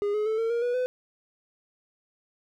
triangle tone with pitch steps, 409.2 / 423.6 / 438.6 / 454 / 470 / 486.6 / 503.8 Hz, G#4 / G#4 / A4 / A#4 / A#4 / B4 / B4, -26 / +34 / -6 / -46 / +14 / -26 / +34 cents, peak -22 dBFS, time 0.02-0.86 s, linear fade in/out 0 ms, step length 120 ms, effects none

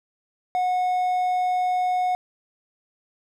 triangle tone, 730 Hz, F#5, 24 cents flat, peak -18 dBFS, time 0.55-2.15 s, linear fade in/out 0 ms, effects none

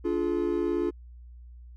triangle tone cluster, 289.8 / 347.6 / 425.6 Hz, D4 / F4 / G#4, -23 / -8 / +42 cents, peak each -29 / -25 / -29 dBFS, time 0.04-0.91 s, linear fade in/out 20 ms, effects added 60 Hz sine -44 dBFS peak until 1.76 s

